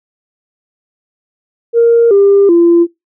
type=tone with pitch steps; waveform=sine; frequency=466.2 / 398.9 / 341.3 Hz; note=A#4 / G4 / F4; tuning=0 / +30 / -40 cents; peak=-3 dBFS; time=1.73-2.87 s; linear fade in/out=50 ms; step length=380 ms; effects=noise-tail reverb RT60 0.2 s tail -23 dB re dry + tanh soft clip ceiling 0 dBFS